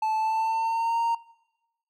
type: tone with pitch glide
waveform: triangle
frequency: 874 to 926 Hz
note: A5 to A#5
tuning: -12 to -12 cents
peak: -21 dBFS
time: 0.02-1.15 s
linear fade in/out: 5 ms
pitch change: +100 cents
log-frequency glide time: 0.16-0.99 s
effects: noise-tail reverb RT60 1.0 s tail -21 dB re dry